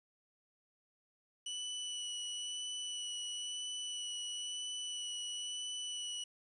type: tone with vibrato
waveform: sawtooth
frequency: 2960 Hz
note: F#7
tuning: in tune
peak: -36 dBFS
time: 1.46-6.24 s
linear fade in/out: 5 ms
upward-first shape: sine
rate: 1 Hz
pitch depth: 13 cents each way
effects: resampled to 24000 Hz + 11-bit